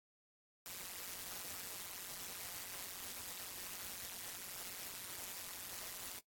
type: noise with amplitude modulation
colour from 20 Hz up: white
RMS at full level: -44 dBFS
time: 0.66-6.19 s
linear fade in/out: 0 ms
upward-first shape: sine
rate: 183 Hz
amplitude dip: 90%
effects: noise-tail reverb RT60 0.1 s tail -17 dB re dry + AAC 64 kbps